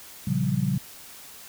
sine chord, G half-diminished seventh, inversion first, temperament equal with one note detuned, 116.54 / 138.59 / 174.61 / 193.63 Hz, Bb2 / Db3 / F3 / G3, 0 / 0 / 0 / -21 cents, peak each -30 / -26 / -28 / -27 dBFS, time 0.27-0.78 s, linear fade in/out 5 ms, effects white hiss -45 dBFS RMS until 1.48 s

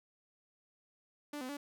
sawtooth tone with pitch steps, 293.2 / 255.4 / 287.1 Hz, D4 / C4 / D4, -3 / -42 / -39 cents, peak -36 dBFS, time 1.33-1.57 s, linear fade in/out 5 ms, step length 80 ms, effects none

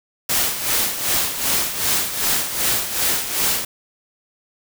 white noise with tremolo, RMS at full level -18 dBFS, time 0.29-3.65 s, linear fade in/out 5 ms, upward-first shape sine, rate 2.6 Hz, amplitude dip 65%, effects none

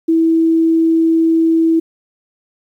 sine tone, 326.6 Hz, E4, 16 cents flat, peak -9 dBFS, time 0.08-1.8 s, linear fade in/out 10 ms, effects 8-bit

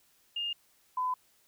sine tone pair in turn, 2825 / 1008.9 Hz, F7 / B5, +19 / +37 cents, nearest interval octave + tritone, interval 1782 cents, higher first, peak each -31 / -28 dBFS, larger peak second, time 0.36-0.53 / 0.97-1.14 s, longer neither, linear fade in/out 5 ms, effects white hiss -67 dBFS RMS until 1.47 s

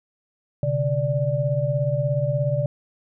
sine tone cluster, 127 / 143.8 / 585 Hz, B2 / D3 / D5, +49 / -36 / -7 cents, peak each -24 dBFS, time 0.63-2.66 s, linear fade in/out 2 ms, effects none

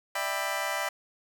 20% pulse chord, E minor seventh, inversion third, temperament just, 593.3 / 659.3 / 791.1 / 988.9 Hz, D5 / E5 / G5 / B5, +18 / 0 / +16 / +2 cents, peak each -30 dBFS, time 0.15-0.89 s, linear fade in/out 5 ms, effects none

